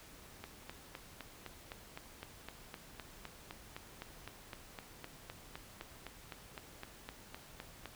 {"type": "click train", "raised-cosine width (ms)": 0.3, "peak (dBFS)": -28, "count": 30, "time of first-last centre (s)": [0.44, 7.857], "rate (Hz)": 3.91, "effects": ["pink hiss -56 dBFS RMS until 7.95 s"]}